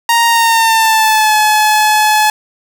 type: tone with pitch glide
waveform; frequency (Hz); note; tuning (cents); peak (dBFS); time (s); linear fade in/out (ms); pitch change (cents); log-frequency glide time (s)
sawtooth; 932.3 to 854.9; A#5 to G#5; 0 to +50; -4; 0.09-2.3; 2; -150; 0.28-1.36
effects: none